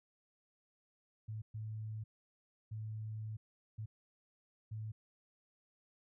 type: tone bursts at uneven times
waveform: sine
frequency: 108.8 Hz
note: A2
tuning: 19 cents flat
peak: -40 dBFS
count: 5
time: 1.28-1.42 / 1.54-2.04 / 2.71-3.37 / 3.78-3.86 / 4.71-4.92 s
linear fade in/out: 10 ms
effects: none